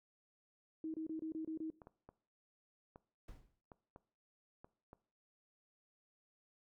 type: tone bursts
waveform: sine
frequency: 317.9 Hz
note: D#4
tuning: 37 cents sharp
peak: -39 dBFS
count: 7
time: 0.84-1.702 s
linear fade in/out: 2 ms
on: 100 ms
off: 27 ms
type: clicks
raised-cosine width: 1 ms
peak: -40 dBFS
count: 8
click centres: 1.818 / 1.871 / 2.09 / 2.959 / 3.718 / 3.961 / 4.645 / 4.931 s
type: noise with exponential decay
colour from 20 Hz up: brown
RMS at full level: -49 dBFS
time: 3.28-3.61 s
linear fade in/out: 5 ms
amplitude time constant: 70 ms
effects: noise-tail reverb RT60 0.5 s tail -20 dB re dry